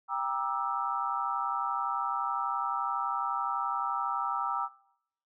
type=chord; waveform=sine; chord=E half-diminished seventh; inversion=first; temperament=just; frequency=791.1 / 949.3 / 1186.7 / 1318.5 Hz; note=G5 / Bb5 / D6 / E6; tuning=+16 / +31 / +18 / 0 cents; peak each=-35 / -34 / -35 / -33 dBFS; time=0.08-4.69 s; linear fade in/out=50 ms; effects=noise-tail reverb RT60 0.7 s tail -21 dB re dry